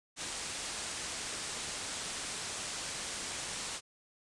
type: low-pass noise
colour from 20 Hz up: white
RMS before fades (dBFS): -40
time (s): 0.16-3.81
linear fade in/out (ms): 50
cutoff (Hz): 9400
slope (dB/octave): 48
effects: resampled to 24000 Hz